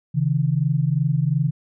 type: tone pair together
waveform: sine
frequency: 135.79 / 158.6 Hz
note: C#3 / D#3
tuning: -35 / +33 cents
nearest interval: minor third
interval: 268 cents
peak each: -20 dBFS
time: 0.14-1.51 s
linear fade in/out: 20 ms
effects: none

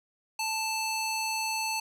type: tone with band-pass filter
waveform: square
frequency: 880 Hz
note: A5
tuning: in tune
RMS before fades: -31 dBFS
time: 0.39-1.8 s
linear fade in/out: 5 ms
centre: 5200 Hz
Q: 0.56
effects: none

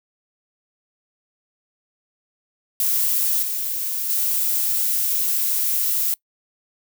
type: noise with level steps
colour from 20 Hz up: violet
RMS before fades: -20 / -25 / -21 dBFS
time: 2.8-6.14 s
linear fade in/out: 2 ms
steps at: 3.42 / 4.09 s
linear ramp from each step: 10 ms
effects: noise-tail reverb RT60 0.1 s tail -23 dB re dry

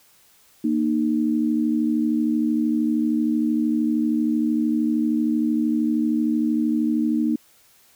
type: tone pair together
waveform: sine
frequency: 233.1 / 306.1 Hz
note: A#3 / D#4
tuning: 0 / -28 cents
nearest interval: perfect fourth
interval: 472 cents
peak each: -21 dBFS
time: 0.64-7.36 s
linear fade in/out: 5 ms
effects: white hiss -56 dBFS RMS until 7.95 s

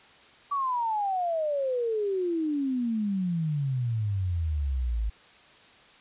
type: exponential sweep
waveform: sine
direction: down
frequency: 1155 to 51.91 Hz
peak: -25 dBFS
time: 0.51-5.1 s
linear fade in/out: 10 ms
effects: white hiss -54 dBFS RMS until 6 s + resampled to 8000 Hz

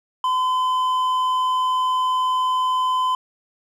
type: tone with hard clipping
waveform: sine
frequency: 1019 Hz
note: C6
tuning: 46 cents flat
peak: -19 dBFS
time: 0.24-3.15 s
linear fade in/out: 2 ms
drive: 5 dB
effects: none

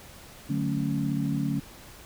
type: chord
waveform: sine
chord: D major seventh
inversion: none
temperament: equal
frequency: 146.83 / 185 / 220 / 277.2 Hz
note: D3 / F#3 / A3 / C#4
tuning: 0 / 0 / 0 / 0 cents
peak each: -29 / -33 / -31 / -30 dBFS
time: 0.49-1.6 s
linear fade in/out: 10 ms
effects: pink hiss -48 dBFS RMS until 2.05 s

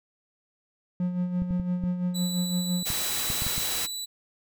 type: tone with tremolo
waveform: triangle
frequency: 179.1 Hz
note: F3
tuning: 44 cents sharp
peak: -21 dBFS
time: 1-2.83 s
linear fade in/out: 2 ms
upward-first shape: sine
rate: 5.9 Hz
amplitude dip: 55%
type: clicks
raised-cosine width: 5 ms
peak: -21 dBFS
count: 9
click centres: 1.42 / 1.508 / 1.598 / 1.838 / 2.903 / 3.302 / 3.421 / 3.466 / 3.58 s
type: tone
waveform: 25% pulse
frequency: 3955 Hz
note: B7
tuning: 2 cents sharp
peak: -28 dBFS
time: 2.14-4.06 s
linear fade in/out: 20 ms
type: noise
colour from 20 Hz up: white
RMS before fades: -30 dBFS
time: 2.85-3.87 s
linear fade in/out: 20 ms
effects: none

